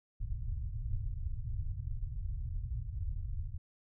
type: low-pass noise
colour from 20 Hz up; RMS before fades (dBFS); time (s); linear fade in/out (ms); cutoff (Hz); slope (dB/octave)
pink; -37; 0.2-3.58; 10; 120; 48
effects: none